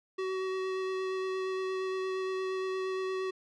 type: tone with vibrato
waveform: square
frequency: 377.2 Hz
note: F#4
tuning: 33 cents sharp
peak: -32 dBFS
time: 0.18-3.31 s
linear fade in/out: 10 ms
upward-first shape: sine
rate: 8.6 Hz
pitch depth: 9 cents each way
effects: low-pass 4000 Hz 12 dB/octave